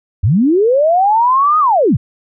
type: linear two-way sweep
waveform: sine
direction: up then down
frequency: 77.78 to 1264 to 77.78 Hz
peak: -8 dBFS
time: 0.23-1.97 s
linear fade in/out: 10 ms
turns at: 1.59 s
effects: none